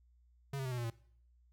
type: tone with pitch steps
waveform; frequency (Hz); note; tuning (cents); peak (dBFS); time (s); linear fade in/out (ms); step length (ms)
square; 138.59 / 133.48 / 128.56 / 123.83 / 119.26 / 114.87; C#3 / C3 / C3 / B2 / A#2 / A#2; 0 / +35 / -30 / +5 / +40 / -25; -37; 0.53-0.902; 5; 62
effects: noise-tail reverb RT60 0.6 s tail -20 dB re dry + added 60 Hz sine -64 dBFS peak until 1.52 s